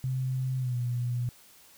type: tone with pitch glide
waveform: sine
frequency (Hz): 130 to 122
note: C3 to B2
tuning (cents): -11 to -21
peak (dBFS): -27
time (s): 0.04-1.29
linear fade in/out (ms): 0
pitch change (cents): -110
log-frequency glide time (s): 0.58-0.76
effects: white hiss -56 dBFS RMS until 1.77 s